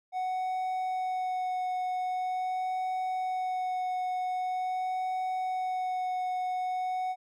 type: tone with vibrato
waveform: triangle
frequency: 740 Hz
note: F#5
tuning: in tune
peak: -27 dBFS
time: 0.12-7.16 s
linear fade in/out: 50 ms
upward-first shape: sine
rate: 0.44 Hz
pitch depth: 11 cents each way
effects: none